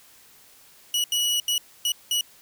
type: tone bursts at uneven times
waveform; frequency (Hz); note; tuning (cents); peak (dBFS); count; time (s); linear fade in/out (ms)
sawtooth; 2928; F#7; -19; -18; 5; 0.94-1.04 / 1.12-1.4 / 1.48-1.58 / 1.85-1.92 / 2.11-2.21; 2
effects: white hiss -53 dBFS RMS until 2.41 s